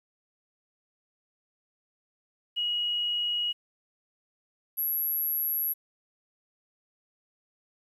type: tone pair in turn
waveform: sine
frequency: 2900 / 11621 Hz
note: F#7 / F#9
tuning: -35 / -32 cents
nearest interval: 2 octaves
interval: 2403 cents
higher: second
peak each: -26 / -26 dBFS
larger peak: neither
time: 2.56-3.53 / 4.77-5.74 s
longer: neither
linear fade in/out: 20 ms
effects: 10-bit